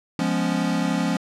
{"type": "chord", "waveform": "square", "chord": "C# dominant seventh", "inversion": "first", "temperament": "equal", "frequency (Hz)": [174.61, 207.7, 246.9, 277.2], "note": ["E#3", "G#3", "B3", "C#4"], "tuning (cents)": [0, 0, 0, 0], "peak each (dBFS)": [-26, -28, -28, -27], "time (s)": [0.19, 1.17], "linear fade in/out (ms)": 2, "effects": ["low-pass 8000 Hz 12 dB/octave"]}